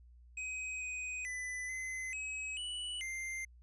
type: tone with pitch steps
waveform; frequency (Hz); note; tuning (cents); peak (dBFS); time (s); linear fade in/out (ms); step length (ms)
square; 2523 / 2502 / 1999 / 2045 / 2550 / 2955 / 2094; D#7 / D#7 / B6 / C7 / D#7 / F#7 / C7; +23 / +9 / +20 / -40 / +42 / -3 / +1; -39; 0.37-3.45; 5; 440
effects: added 60 Hz sine -56 dBFS peak until 3.62 s + resampled to 24000 Hz